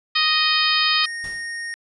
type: harmonic tone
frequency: 622.3 Hz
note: D#5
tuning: in tune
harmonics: 2 / 3 / 4 / 5 / 6 / 7 / 8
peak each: -24 / -24 / -24 / -24 / -24 / -24 / -24 dBFS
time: 0.15-1.06 s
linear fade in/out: 10 ms
type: tone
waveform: square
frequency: 1854 Hz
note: A#6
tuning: 10 cents flat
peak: -28 dBFS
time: 1.04-1.74 s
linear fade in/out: 0 ms
type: noise with exponential decay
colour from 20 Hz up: pink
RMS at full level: -37 dBFS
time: 1.24-1.6 s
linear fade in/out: 2 ms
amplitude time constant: 78 ms
effects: resampled to 24000 Hz